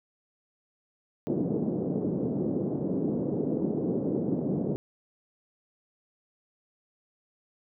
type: band-pass noise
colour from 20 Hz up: pink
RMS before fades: -29 dBFS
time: 1.27-4.76 s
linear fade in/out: 0 ms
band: 160 to 450 Hz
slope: 24 dB/octave
effects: none